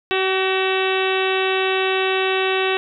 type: harmonic tone with a mistuned harmonic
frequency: 380 Hz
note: F#4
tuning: 46 cents sharp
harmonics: 1 / 2 / 3 / 4 / 5 / 6 / 7 / 8 / 9 / 10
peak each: -20 / -26 / -28 / -29 / -28 / -31 / -25 / -31 / -32 / -32 dBFS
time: 0.11-2.77 s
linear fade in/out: 0 ms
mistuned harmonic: 5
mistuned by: -24 cents
effects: none